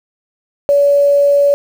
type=tone with quantisation; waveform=sine; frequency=569 Hz; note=C#5; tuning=45 cents sharp; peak=-7 dBFS; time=0.69-1.54 s; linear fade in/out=0 ms; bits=6; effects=none

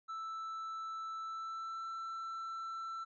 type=tone with pitch glide; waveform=triangle; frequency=1320 to 1336.1 Hz; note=E6 to E6; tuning=+2 to +23 cents; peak=-38 dBFS; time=0.08-3.05 s; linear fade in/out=20 ms; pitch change=+21 cents; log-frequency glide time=1.22-1.86 s; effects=resampled to 16000 Hz

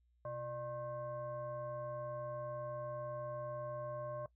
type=tone with frequency modulation; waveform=sine; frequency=600 Hz; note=D5; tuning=37 cents sharp; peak=-40 dBFS; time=0.25-4.26 s; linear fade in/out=2 ms; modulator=474 Hz; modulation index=0.87; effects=noise-tail reverb RT60 0.1 s tail -19 dB re dry + added 60 Hz sine -70 dBFS peak until 4.35 s

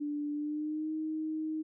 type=tone with pitch glide; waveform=sine; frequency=293.7 to 313 Hz; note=D4 to D#4; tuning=0 to +10 cents; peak=-32 dBFS; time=0-1.63 s; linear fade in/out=20 ms; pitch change=+110 cents; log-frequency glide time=0.32-0.92 s; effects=none

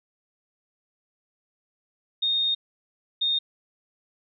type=tone pair in turn; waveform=sine; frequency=3691 / 3678 Hz; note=A#7 / A#7; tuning=-18 / -24 cents; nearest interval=unison; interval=6 cents; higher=first; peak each=-21 dBFS; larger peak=neither; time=2.22-2.55 / 3.21-3.39 s; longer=first; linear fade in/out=10 ms; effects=none

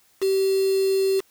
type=tone with quantisation; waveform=sine; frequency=386 Hz; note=G4; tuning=27 cents flat; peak=-18 dBFS; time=0.21-1.21 s; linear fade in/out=20 ms; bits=5; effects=white hiss -60 dBFS RMS until 1.3 s

